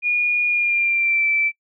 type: tone with pitch glide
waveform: sine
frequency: 2438 to 2327 Hz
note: D#7 to D7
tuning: -36 to -17 cents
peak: -16 dBFS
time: 0.02-1.52 s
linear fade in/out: 50 ms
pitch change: -81 cents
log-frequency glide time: 0.47-1.27 s
effects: noise-tail reverb RT60 0.1 s tail -25 dB re dry